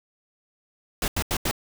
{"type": "noise bursts", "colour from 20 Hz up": "pink", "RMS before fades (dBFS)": -25, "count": 4, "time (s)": [1.02, 1.512], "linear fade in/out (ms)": 2, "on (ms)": 60, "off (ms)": 84, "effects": []}